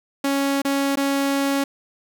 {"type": "tone with dropouts", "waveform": "sawtooth", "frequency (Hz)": 277.2, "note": "C#4", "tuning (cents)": 0, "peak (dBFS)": -15, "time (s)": [0.24, 1.64], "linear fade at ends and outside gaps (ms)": 5, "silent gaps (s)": [[0.619, 0.649], [0.957, 0.971]], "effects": ["9-bit"]}